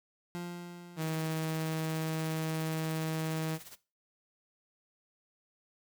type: tone with exponential decay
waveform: 30% pulse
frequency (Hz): 174.61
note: F3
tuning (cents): 0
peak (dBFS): -33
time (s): 0.35-2.19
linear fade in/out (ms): 0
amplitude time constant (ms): 400
type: tone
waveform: sawtooth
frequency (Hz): 159.2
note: D#3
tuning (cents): +40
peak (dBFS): -28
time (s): 0.96-3.59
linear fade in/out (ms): 50
type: noise with tremolo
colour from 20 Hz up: white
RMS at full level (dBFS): -48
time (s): 1.01-3.76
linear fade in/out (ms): 10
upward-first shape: sine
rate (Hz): 17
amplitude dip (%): 70
effects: noise-tail reverb RT60 0.3 s tail -17 dB re dry